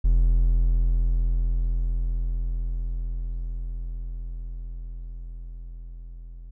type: tone with level ramp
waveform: triangle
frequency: 42.19 Hz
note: E1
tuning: 41 cents sharp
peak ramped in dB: -13 to -36 dBFS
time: 0.04-6.51 s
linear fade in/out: 10 ms
effects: none